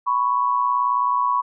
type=tone pair together; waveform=sine; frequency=990.1 / 1108.7 Hz; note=B5 / C#6; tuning=+4 / 0 cents; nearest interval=major second; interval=196 cents; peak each=-20 / -20 dBFS; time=0.06-1.42 s; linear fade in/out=20 ms; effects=none